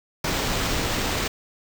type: noise with sample-and-hold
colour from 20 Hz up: pink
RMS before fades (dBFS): -25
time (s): 0.24-1.28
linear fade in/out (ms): 5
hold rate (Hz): 11025
effects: none